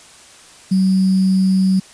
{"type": "tone with sample-and-hold", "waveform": "sine", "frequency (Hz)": 189.3, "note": "F#3", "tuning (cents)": 40, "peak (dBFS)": -11, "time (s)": [0.71, 1.8], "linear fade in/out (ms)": 10, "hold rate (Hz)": 4900, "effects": ["white hiss -43 dBFS RMS until 1.93 s", "resampled to 22050 Hz"]}